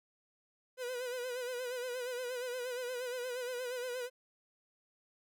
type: tone with vibrato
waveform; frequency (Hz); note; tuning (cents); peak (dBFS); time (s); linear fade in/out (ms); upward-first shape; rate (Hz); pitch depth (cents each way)
45% pulse; 497.6; B4; +13; -37; 0.77-4.1; 50; sine; 8.5; 61
effects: none